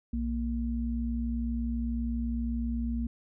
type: tone pair together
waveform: sine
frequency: 61 / 233.1 Hz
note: B1 / A#3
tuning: -21 / 0 cents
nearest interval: octave + major seventh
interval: 2321 cents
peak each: -31 / -31 dBFS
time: 0.13-3.07 s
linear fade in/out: 5 ms
effects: none

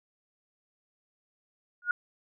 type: tone with exponential growth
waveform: sine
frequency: 1438 Hz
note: F#6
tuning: 50 cents flat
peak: -19 dBFS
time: 1.82-1.91 s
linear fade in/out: 2 ms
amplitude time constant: 19 ms
effects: none

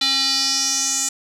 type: tone with band-pass filter sweep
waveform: square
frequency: 270.3 Hz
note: C#4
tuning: 44 cents flat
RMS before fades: -20 dBFS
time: 0.01-1.09 s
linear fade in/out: 5 ms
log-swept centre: 3900 to 7200 Hz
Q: 4.9
effects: none

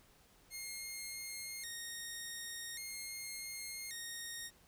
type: tone with vibrato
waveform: 10% pulse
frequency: 1994 Hz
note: B6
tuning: 16 cents sharp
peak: -34 dBFS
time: 0.5-4.51 s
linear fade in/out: 50 ms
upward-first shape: square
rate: 0.44 Hz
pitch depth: 120 cents each way
effects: pink hiss -66 dBFS RMS until 4.67 s

